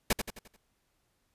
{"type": "noise with echo", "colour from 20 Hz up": "pink", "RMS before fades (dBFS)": -25, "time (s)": [0.1, 0.13], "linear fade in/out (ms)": 5, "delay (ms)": 87, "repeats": 5, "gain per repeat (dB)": -7, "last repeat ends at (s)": 0.565, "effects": ["pink hiss -75 dBFS RMS until 1.34 s", "resampled to 32000 Hz"]}